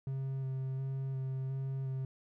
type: tone with vibrato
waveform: triangle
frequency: 133.3 Hz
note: C3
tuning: 33 cents sharp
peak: -32 dBFS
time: 0.07-2.05 s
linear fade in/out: 2 ms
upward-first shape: square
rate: 1.4 Hz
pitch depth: 13 cents each way
effects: none